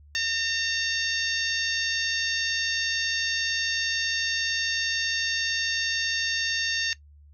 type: harmonic tone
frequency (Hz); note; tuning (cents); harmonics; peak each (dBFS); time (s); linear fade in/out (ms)
911; A#5; -40; 2 / 3 / 4 / 5 / 6 / 7; -29 / -31 / -32 / -33 / -34 / -34; 0.15-6.93; 0
effects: noise-tail reverb RT60 0.1 s tail -18 dB re dry + added 73 Hz sine -49 dBFS peak until 7.33 s